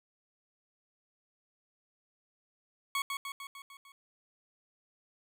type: tone with echo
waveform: 20% pulse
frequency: 1108.7 Hz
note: C#6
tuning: in tune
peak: -25 dBFS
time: 2.95-3.02 s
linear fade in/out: 2 ms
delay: 150 ms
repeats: 6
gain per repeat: -4 dB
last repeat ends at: 3.92 s
effects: none